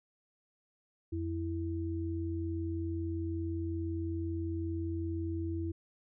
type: tone pair together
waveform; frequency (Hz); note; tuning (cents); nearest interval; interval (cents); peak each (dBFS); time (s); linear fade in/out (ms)
sine; 87.3 / 329.6; F2 / E4; 0 / 0; octave + major seventh; 2300; -35 / -36; 1.12-5.72; 10
effects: none